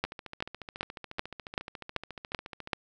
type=two click trains; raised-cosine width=0.3 ms; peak=-24 / -12 dBFS; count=38 / 8; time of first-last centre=0.05-2.674 / 0.04-2.732 s; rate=14.1 / 2.6 Hz; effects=none